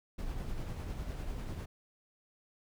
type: noise with tremolo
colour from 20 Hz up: brown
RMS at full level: -37 dBFS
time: 0.18-1.66 s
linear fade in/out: 10 ms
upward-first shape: triangle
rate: 10 Hz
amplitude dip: 40%
effects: none